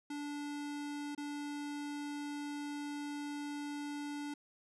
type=tone with dropouts; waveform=square; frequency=290.8 Hz; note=D4; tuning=17 cents flat; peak=-40 dBFS; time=0.1-4.34 s; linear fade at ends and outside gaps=5 ms; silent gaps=1.15-1.177 s; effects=resampled to 24000 Hz